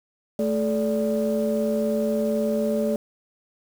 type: tone cluster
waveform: sine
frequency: 219.1 / 430.7 / 581 Hz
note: A3 / A4 / D5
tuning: -7 / -37 / -19 cents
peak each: -23 / -26 / -24 dBFS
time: 0.39-2.96 s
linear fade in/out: 2 ms
effects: tanh soft clip ceiling -14 dBFS + 7-bit